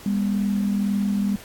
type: tone pair together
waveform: sine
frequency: 200.5 / 242.5 Hz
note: G3 / B3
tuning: +39 / -31 cents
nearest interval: minor third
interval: 330 cents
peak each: -20 / -28 dBFS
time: 0.06-1.36 s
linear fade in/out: 2 ms
effects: pink hiss -43 dBFS RMS until 1.44 s + AAC 64 kbps